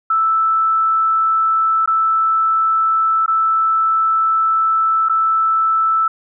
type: tone with dropouts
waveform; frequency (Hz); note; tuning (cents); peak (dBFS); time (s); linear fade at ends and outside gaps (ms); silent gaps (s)
sine; 1318.5; E6; 0; -12; 0.1-6.08; 5; 1.86-1.875 / 3.262-3.279 / 5.087-5.095
effects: none